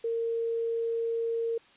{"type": "tone", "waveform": "sine", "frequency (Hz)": 459.8, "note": "A#4", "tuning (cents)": -24, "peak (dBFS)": -27, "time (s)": [0.04, 1.58], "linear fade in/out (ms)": 5, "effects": ["white hiss -58 dBFS RMS until 1.76 s", "resampled to 8000 Hz"]}